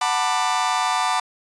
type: chord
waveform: 40% pulse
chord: B minor seventh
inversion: second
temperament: just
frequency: 740.8 / 889 / 987.8 / 1185.3 Hz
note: F#5 / A5 / B5 / D6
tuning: +2 / +18 / 0 / +16 cents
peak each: -24 dBFS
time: 0.01-1.2 s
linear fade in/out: 5 ms
effects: resampled to 22050 Hz